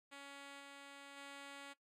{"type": "tone with level steps", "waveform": "5% pulse", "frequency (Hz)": 280, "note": "C#4", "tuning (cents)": 18, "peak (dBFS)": [-40, -42, -39], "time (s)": [0.11, 1.74], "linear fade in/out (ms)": 20, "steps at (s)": [0.59, 1.16], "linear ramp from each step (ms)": 20, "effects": ["noise-tail reverb RT60 0.1 s tail -17 dB re dry", "low-pass 9000 Hz 12 dB/octave"]}